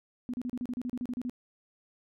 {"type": "tone bursts", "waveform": "sine", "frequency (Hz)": 246.9, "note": "B3", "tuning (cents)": 0, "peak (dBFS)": -31, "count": 13, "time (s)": [0.29, 1.296], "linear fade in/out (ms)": 0, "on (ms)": 46, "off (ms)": 34, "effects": []}